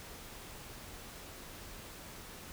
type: silence
effects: pink hiss -49 dBFS RMS until 2.52 s